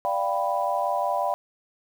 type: chord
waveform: sine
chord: G dominant seventh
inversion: second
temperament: equal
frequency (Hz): 587.3 / 698.5 / 784 / 987.8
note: D5 / F5 / G5 / B5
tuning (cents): 0 / 0 / 0 / 0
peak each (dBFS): -28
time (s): 0.05-1.34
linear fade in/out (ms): 0
effects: 8-bit